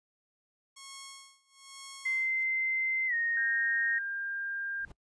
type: tone with tremolo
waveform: 5% pulse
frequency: 1092 Hz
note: C#6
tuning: 26 cents flat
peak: -31 dBFS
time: 0.76-2.44 s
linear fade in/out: 10 ms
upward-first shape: sine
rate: 1.1 Hz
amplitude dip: 95%
type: tone with pitch glide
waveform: sine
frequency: 2075 to 1859.3 Hz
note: C7 to A#6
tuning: -15 to -5 cents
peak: -28 dBFS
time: 2.05-3.99 s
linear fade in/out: 10 ms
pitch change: -190 cents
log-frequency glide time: 3.07-3.14 s
type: tone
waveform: sine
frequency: 1600 Hz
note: G6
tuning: 35 cents sharp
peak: -33 dBFS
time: 3.37-4.85 s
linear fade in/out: 2 ms
type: noise with exponential growth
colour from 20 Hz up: brown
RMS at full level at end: -45 dBFS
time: 4.71-4.92 s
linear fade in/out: 5 ms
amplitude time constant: 45 ms
effects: noise-tail reverb RT60 0.1 s tail -22 dB re dry + resampled to 22050 Hz